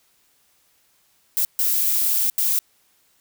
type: noise bursts at uneven times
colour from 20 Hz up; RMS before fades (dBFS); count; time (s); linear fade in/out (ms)
violet; -20; 3; 1.37-1.45 / 1.59-2.3 / 2.38-2.59; 0
effects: white hiss -62 dBFS RMS until 3.2 s